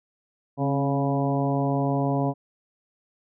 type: harmonic tone with a mistuned harmonic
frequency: 140 Hz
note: C#3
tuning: 18 cents sharp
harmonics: 1 / 2 / 3 / 4 / 5 / 6 / 7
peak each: -25 / -26 / -32 / -31 / -30 / -36 / -34 dBFS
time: 0.57-2.34 s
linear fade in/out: 50 ms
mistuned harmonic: 2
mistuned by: -38 cents
effects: none